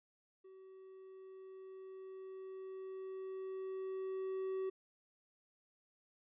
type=tone with level ramp; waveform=triangle; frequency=380 Hz; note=F#4; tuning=46 cents sharp; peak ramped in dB=-53 to -34 dBFS; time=0.44-4.7 s; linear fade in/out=10 ms; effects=resampled to 8000 Hz